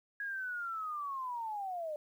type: linear sweep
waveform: sine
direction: down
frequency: 1661.2 to 587.3 Hz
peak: -36 dBFS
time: 0.2-1.96 s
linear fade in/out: 2 ms
effects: 11-bit